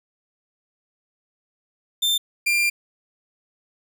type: tone pair in turn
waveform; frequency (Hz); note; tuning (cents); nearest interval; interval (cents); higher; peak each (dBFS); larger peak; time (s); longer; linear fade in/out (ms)
40% pulse; 3577 / 2387; A7 / D7; +28 / +28; perfect fifth; 700; first; -17; neither; 2.02-2.18 / 2.46-2.7; second; 10
effects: none